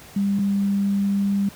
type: tone pair in turn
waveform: sine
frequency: 199.2 / 199.2 Hz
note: G3 / G3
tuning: +28 / +28 cents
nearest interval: unison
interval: 0 cents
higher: neither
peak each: -18 dBFS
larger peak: neither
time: 0.16-0.39 / 0.39-1.49 s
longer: second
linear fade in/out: 5 ms
effects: pink hiss -44 dBFS RMS until 1.55 s + high-pass 60 Hz 12 dB/octave